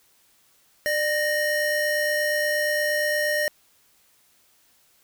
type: tone pair together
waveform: square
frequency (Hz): 597.5 / 1861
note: D5 / A#6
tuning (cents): +30 / -3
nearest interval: octave + minor sixth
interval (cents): 1967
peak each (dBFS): -25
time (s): 0.86-3.48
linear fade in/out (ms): 0
effects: white hiss -61 dBFS RMS until 5.03 s